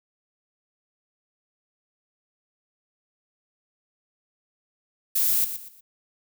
violet noise with echo, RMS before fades -22 dBFS, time 5.15-5.45 s, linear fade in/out 10 ms, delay 120 ms, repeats 3, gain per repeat -10 dB, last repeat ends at 5.81 s, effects none

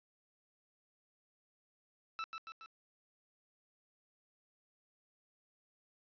sawtooth tone with echo, 1318.5 Hz, E6, in tune, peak -34 dBFS, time 2.19-2.24 s, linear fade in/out 0 ms, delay 140 ms, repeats 3, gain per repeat -4 dB, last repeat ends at 2.66 s, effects resampled to 11025 Hz + 11-bit

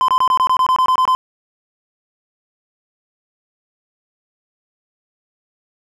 triangle tone bursts, 1027 Hz, C6, 33 cents flat, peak -9 dBFS, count 12, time 0.01-1.15 s, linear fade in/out 0 ms, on 73 ms, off 24 ms, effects none

